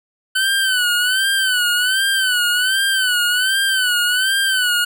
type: tone with vibrato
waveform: 25% pulse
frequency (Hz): 1511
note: F#6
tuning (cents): +36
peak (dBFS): -11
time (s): 0.35-4.85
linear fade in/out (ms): 10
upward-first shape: sine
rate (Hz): 1.3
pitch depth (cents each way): 92
effects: none